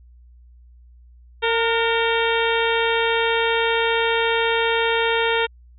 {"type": "harmonic tone with a mistuned harmonic", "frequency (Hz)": 457.4, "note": "A#4", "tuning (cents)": -33, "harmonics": [1, 2, 3, 4, 5, 6, 7, 8], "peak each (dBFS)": [-21, -24, -26, -27, -28, -29, -29, -30], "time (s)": [1.42, 5.47], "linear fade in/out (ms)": 20, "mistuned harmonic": 3, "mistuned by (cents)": 56, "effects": ["added 60 Hz sine -45 dBFS peak until 5.78 s"]}